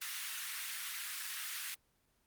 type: high-pass noise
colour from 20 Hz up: pink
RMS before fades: -41 dBFS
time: 0.01-1.75 s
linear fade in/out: 10 ms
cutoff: 1500 Hz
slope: 24 dB/octave
effects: pink hiss -75 dBFS RMS until 2.26 s + Opus 24 kbps